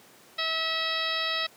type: harmonic tone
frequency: 647 Hz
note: E5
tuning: 32 cents flat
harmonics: 1 / 2 / 3 / 4 / 5 / 6 / 7 / 8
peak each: -37 / -34 / -33 / -36 / -35 / -31 / -39 / -38 dBFS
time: 0.38-1.47 s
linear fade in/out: 10 ms
effects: pink hiss -54 dBFS RMS until 1.56 s + high-pass 200 Hz 12 dB/octave